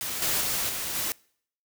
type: noise with level steps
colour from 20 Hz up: white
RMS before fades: -32 / -26 / -28 / -32 / -29 dBFS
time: 0.01-1.12 s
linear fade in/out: 0 ms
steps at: 0.22 / 0.41 / 0.69 / 0.95 s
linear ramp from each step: 2 ms
effects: noise-tail reverb RT60 0.6 s tail -25 dB re dry